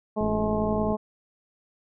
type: harmonic tone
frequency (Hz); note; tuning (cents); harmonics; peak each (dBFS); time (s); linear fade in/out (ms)
213.6; G#3; +49; 1 / 2 / 3 / 4 / 5; -27 / -29 / -29 / -33 / -36; 0.16-0.97; 20
type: click train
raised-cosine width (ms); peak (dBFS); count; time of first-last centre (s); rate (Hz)
3; -20; 41; 0.21-0.923; 56.1
effects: none